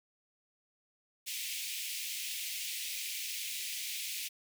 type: high-pass noise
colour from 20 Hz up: pink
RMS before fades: -39 dBFS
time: 1.26-4.29 s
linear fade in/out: 20 ms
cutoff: 2200 Hz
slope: 48 dB/octave
effects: none